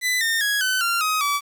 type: tone with pitch steps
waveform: sawtooth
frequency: 2000 / 1823.4 / 1662.5 / 1515.7 / 1381.9 / 1259.9 / 1148.7 Hz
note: B6 / A#6 / G#6 / F#6 / F6 / D#6 / D6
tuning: +21 / -39 / +1 / +41 / -19 / +21 / -39 cents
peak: -16 dBFS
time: 0.01-1.41 s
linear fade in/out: 50 ms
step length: 200 ms
effects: 8-bit